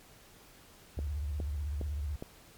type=tone with vibrato; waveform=sine; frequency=73 Hz; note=D2; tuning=10 cents flat; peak=-32 dBFS; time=0.97-2.16 s; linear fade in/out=5 ms; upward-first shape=triangle; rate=16 Hz; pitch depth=190 cents each way
type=click train; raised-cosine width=2 ms; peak=-25 dBFS; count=4; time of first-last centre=0.99-2.225 s; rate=2.43 Hz
effects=pink hiss -57 dBFS RMS until 2.57 s + MP3 96 kbps